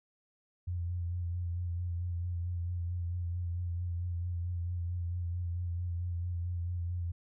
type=tone with vibrato; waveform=sine; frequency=87.31 Hz; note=F2; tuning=in tune; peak=-32 dBFS; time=0.67-7.12 s; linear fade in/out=10 ms; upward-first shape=sine; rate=4.5 Hz; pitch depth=34 cents each way; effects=none